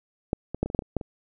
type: clicks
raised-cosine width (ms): 2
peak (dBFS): -10 / -17 / -10 / -18 / -22 / -13 / -8 / -29 / -11 / -22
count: 10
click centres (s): 0.331 / 0.546 / 0.63 / 0.66 / 0.701 / 0.748 / 0.791 / 0.822 / 0.967 / 1.012
effects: none